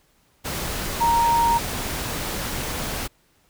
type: tone in noise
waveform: sine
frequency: 932.3 Hz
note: A#5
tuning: in tune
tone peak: -16 dBFS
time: 1-1.59 s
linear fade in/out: 20 ms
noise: pink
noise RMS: -28 dBFS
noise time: 0.44-3.08 s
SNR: +9 dB
effects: pink hiss -62 dBFS RMS until 3.49 s